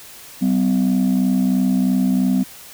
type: tone pair together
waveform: sine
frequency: 191.49 / 254.5 Hz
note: G3 / C4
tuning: -40 / -48 cents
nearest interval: perfect fourth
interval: 492 cents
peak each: -15 dBFS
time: 0.41-2.44 s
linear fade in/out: 20 ms
effects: tanh soft clip ceiling -11 dBFS + white hiss -40 dBFS RMS until 2.73 s